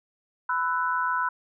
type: tone cluster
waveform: sine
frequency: 1000 / 1320 / 1487 Hz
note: B5 / E6 / F#6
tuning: +21 / +2 / +8 cents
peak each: -26 / -30 / -28 dBFS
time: 0.49-1.29 s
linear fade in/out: 5 ms
effects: none